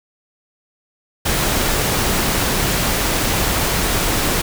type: noise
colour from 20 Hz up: pink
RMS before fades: -18 dBFS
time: 1.25-4.42 s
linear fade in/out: 10 ms
effects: none